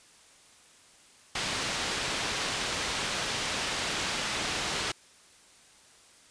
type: low-pass noise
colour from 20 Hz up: white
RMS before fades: -32 dBFS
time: 1.35-4.92 s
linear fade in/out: 5 ms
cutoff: 4500 Hz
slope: 12 dB/octave
effects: white hiss -57 dBFS RMS until 6.3 s + resampled to 22050 Hz